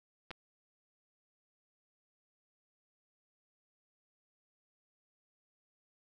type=clicks; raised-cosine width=0.3 ms; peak=-28 dBFS; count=2; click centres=0.307 / 0.313 s; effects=none